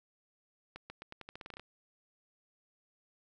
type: accelerating click train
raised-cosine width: 0.3 ms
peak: -29 dBFS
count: 13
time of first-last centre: 0.76-1.596 s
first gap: 140 ms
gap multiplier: 0.86
effects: none